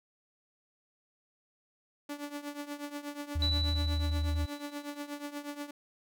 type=tone with tremolo; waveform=sawtooth; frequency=290.1 Hz; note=D4; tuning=21 cents flat; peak=-31 dBFS; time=2.09-5.71 s; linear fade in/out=5 ms; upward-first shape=triangle; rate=8.3 Hz; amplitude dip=85%
type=tone with vibrato; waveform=sine; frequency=77.78 Hz; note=D#2; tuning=in tune; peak=-28 dBFS; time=3.35-4.46 s; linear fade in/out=10 ms; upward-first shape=triangle; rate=9 Hz; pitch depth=37 cents each way
type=tone with exponential decay; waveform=sine; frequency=3956 Hz; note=B7; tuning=2 cents sharp; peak=-28 dBFS; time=3.42-5.26 s; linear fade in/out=2 ms; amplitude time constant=400 ms
effects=none